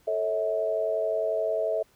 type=chord; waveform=sine; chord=A major; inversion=none; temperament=equal with one note detuned; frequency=440 / 554.4 / 645.7 Hz; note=A4 / C#5 / E5; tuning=0 / 0 / -36 cents; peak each=-30 / -32 / -26 dBFS; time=0.07-1.83 s; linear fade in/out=10 ms; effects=pink hiss -63 dBFS RMS until 1.95 s